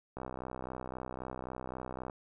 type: click train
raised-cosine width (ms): 1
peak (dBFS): -26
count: 124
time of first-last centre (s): 0.17-2.098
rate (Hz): 63.8
effects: none